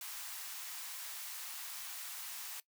white high-pass noise, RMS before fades -45 dBFS, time 0.01-2.6 s, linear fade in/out 2 ms, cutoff 800 Hz, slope 24 dB/octave, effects noise-tail reverb RT60 0.1 s tail -19 dB re dry

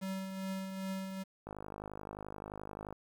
square tone with tremolo, 191.2 Hz, G3, 43 cents flat, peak -36 dBFS, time 0.01-1.24 s, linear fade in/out 20 ms, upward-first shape triangle, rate 2.5 Hz, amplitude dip 50%
click train, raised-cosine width 1 ms, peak -29 dBFS, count 76, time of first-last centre 1.47-2.926 s, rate 51.5 Hz
effects 10-bit

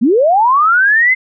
sine linear sweep, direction up, 203.2 to 2093 Hz, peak -7 dBFS, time 0.01-1.15 s, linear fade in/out 20 ms, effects none

